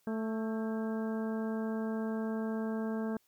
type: harmonic tone with a mistuned harmonic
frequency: 220.9 Hz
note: A3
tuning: 7 cents sharp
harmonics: 1 / 2 / 3 / 4 / 5 / 6 / 7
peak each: -33 / -39 / -44 / -48 / -51 / -53 / -50 dBFS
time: 0.07-3.17 s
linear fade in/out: 2 ms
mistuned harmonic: 7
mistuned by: +52 cents
effects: white hiss -72 dBFS RMS until 3.27 s